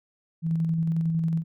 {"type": "tone with tremolo", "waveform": "sine", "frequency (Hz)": 163.6, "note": "E3", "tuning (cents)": -13, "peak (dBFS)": -21, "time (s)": [0.42, 1.44], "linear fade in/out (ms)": 50, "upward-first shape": "square", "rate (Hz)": 11, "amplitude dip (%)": 25, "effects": []}